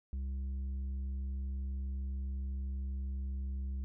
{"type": "tone with tanh clipping", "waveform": "triangle", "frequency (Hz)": 66.6, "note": "C2", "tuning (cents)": 31, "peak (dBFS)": -36, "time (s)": [0.13, 3.84], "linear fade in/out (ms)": 0, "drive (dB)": 10, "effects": []}